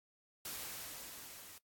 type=noise with level ramp; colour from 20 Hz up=white; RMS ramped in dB=-43 to -54 dBFS; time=0.45-1.58 s; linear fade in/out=2 ms; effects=noise-tail reverb RT60 0.1 s tail -20 dB re dry + AAC 64 kbps